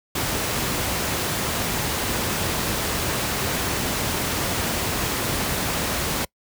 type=noise; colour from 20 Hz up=pink; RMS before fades=-24 dBFS; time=0.15-6.25 s; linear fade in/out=5 ms; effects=noise-tail reverb RT60 0.1 s tail -25 dB re dry + high-pass 60 Hz 12 dB/octave